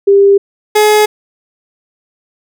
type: tone pair in turn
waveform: sine / 30% pulse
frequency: 398 / 423.6 Hz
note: G4 / G#4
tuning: +26 / +34 cents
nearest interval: minor second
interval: 108 cents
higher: second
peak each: -3 dBFS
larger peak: neither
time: 0.07-0.38 / 0.75-1.06 s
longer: neither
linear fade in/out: 10 ms
effects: none